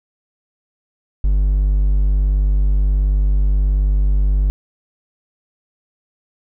triangle tone, 49.31 Hz, G1, 11 cents sharp, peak -10 dBFS, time 1.24-4.5 s, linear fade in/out 0 ms, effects none

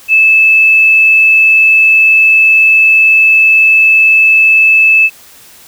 sine tone, 2618 Hz, E7, 13 cents flat, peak -3 dBFS, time 0.08-5.1 s, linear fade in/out 50 ms, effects white hiss -38 dBFS RMS until 5.67 s

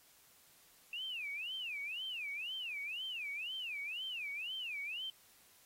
sine tone with vibrato, 2647 Hz, E7, 7 cents sharp, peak -39 dBFS, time 0.93-5.1 s, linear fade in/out 2 ms, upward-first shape sine, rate 2 Hz, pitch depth 290 cents each way, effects white hiss -65 dBFS RMS until 5.65 s + AAC 48 kbps

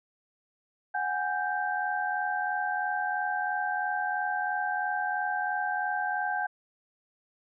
sine tone cluster, 738 / 821 / 1566 Hz, F#5 / G#5 / G6, -5 / -20 / -2 cents, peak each -32 / -32 / -31 dBFS, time 0.94-6.47 s, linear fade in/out 10 ms, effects none

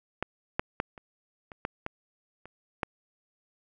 clicks, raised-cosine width 0.5 ms, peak -14 / -10 / -12 / -30 / -28 / -15 / -17 / -30 / -13 dBFS, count 9, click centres 0.226 / 0.595 / 0.801 / 0.978 / 1.518 / 1.651 / 1.864 / 2.456 / 2.832 s, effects none

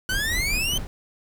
brown noise with tremolo, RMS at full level -28 dBFS, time 0.09-0.87 s, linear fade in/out 0 ms, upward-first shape sine, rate 4.8 Hz, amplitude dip 40%
sawtooth exponential sweep, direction up, 1480 to 3136 Hz, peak -20 dBFS, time 0.09-0.78 s, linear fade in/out 5 ms
effects none

